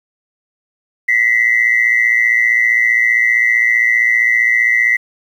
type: tone pair together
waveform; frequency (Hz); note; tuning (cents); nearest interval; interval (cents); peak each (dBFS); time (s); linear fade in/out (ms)
sine; 1938.7 / 2054; B6 / C7; -33 / -33; minor second; 100; -12; 1.08-4.97; 10
effects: tanh soft clip ceiling -2 dBFS + 7-bit

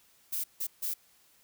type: noise bursts at uneven times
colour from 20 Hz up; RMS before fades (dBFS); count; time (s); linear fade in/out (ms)
violet; -33; 3; 0.32-0.44 / 0.6-0.67 / 0.82-0.94; 10
effects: white hiss -64 dBFS RMS until 1.43 s

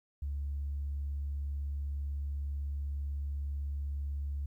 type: tone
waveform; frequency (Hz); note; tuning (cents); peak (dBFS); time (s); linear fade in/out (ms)
sine; 71; C#2; +42; -32; 0.22-4.46; 5
effects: tanh soft clip ceiling -29 dBFS + 12-bit

